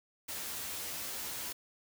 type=noise with comb filter; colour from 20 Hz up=white; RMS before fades=-40 dBFS; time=0.28-1.53 s; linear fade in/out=10 ms; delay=13 ms; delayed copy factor=+0.55; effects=none